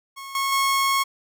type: tone with level steps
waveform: sawtooth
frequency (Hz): 1093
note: C#6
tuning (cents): -25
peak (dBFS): -31 / -18 / -15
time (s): 0.16-1.04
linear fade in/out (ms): 20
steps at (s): 0.35 / 0.52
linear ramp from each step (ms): 2
effects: none